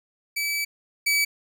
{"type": "tone pair in turn", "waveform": "sawtooth", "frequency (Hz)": [2300, 2290], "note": ["D7", "D7"], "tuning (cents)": [-37, -44], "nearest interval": "unison", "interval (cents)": 7, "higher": "first", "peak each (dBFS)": [-21, -16], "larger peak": "second", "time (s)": [[0.36, 0.65], [1.06, 1.25]], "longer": "first", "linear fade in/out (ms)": 10, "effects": []}